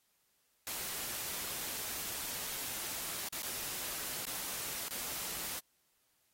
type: noise with dropouts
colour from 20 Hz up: white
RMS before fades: -40 dBFS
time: 0.67-5.59 s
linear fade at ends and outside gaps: 0 ms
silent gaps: 3.286-3.327 / 3.422-3.431 / 4.253-4.268 / 4.883-4.909 s
effects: white hiss -75 dBFS RMS until 6.33 s + AAC 48 kbps